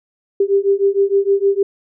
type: beating tone pair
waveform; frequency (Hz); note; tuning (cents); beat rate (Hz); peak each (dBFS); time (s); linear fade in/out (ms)
sine; 393 / 399.5; G4 / G4; +4 / +33; 6.5; -15; 0.4-1.63; 5
effects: none